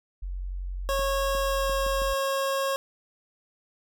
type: tone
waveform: sine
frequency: 45.69 Hz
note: F#1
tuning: 21 cents flat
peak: -30 dBFS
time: 0.22-2.14 s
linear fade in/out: 10 ms
type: tone with pitch glide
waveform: 25% pulse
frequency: 548 to 544.5 Hz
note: C#5 to C#5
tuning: -20 to -31 cents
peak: -21 dBFS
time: 0.89-2.76 s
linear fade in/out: 0 ms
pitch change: -11 cents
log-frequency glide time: 1.36-1.72 s
type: clicks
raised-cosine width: 3 ms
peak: -30 dBFS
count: 5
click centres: 0.993 / 1.35 / 1.696 / 1.865 / 2.019 s
effects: none